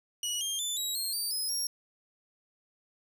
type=tone with pitch steps; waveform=20% pulse; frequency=2921 / 3204 / 3514 / 3854 / 4227 / 4637 / 5086 / 5578 Hz; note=F#7 / G7 / A7 / B7 / C8 / D8 / D#8 / F8; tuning=-23 / +37 / -3 / -43 / +17 / -23 / +37 / -3 cents; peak=-25 dBFS; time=0.23-1.67 s; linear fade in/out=2 ms; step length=180 ms; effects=none